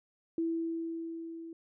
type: tone with level ramp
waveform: sine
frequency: 330 Hz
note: E4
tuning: 2 cents sharp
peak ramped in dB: -28 to -42 dBFS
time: 0.38-1.53 s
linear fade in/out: 2 ms
effects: none